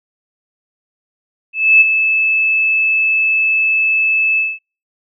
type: tone with ADSR envelope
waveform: sine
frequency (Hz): 2615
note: E7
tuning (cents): -15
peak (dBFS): -3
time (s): 1.53-4.59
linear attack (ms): 280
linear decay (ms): 20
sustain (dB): -8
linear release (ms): 210
effects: noise-tail reverb RT60 0.3 s tail -24 dB re dry